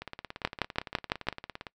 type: two click trains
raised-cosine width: 0.3 ms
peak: -22 / -9 dBFS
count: 30 / 6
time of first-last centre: 0.02-1.668 / 0.45-1.286 s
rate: 17.6 / 5.98 Hz
effects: noise-tail reverb RT60 0.1 s tail -23 dB re dry

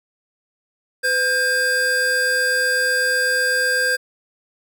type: tone pair together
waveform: square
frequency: 504 / 1600 Hz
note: B4 / G6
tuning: +35 / +35 cents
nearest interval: octave + minor sixth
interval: 2000 cents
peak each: -25 / -18 dBFS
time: 1.03-3.97 s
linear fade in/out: 20 ms
effects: none

